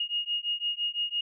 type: beating tone pair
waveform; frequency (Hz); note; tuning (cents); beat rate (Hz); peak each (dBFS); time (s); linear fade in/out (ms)
sine; 2858 / 2863.9; F7 / F7; +39 / +43; 5.9; -31; 0-1.21; 5
effects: none